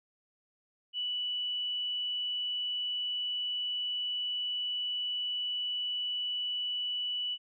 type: tone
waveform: sine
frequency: 2960 Hz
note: F#7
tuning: in tune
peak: -31 dBFS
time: 0.93-7.38 s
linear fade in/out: 50 ms
effects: none